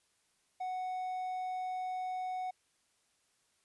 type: tone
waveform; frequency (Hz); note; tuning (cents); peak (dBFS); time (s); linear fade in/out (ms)
triangle; 740; F#5; 0; -33; 0.6-2.51; 10
effects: white hiss -74 dBFS RMS until 3.64 s + resampled to 24000 Hz